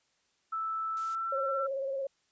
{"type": "tone with pitch glide", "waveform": "sine", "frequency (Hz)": [1317, 1345.4], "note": ["E6", "E6"], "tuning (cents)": [-2, 35], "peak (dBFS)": -31, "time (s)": [0.52, 1.67], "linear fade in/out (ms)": 10, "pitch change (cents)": 37, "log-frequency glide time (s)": [0.94, 1.3]}
{"type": "noise", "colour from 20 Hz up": "blue", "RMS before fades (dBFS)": -48, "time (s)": [0.97, 1.15], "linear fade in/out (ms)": 0}
{"type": "tone with vibrato", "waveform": "sine", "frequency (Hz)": 543, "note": "C#5", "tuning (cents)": -36, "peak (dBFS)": -31, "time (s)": [1.32, 2.07], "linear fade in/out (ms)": 5, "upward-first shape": "square", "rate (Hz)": 18, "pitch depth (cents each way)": 31}
{"effects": ["white hiss -73 dBFS RMS until 2.31 s", "resampled to 16000 Hz"]}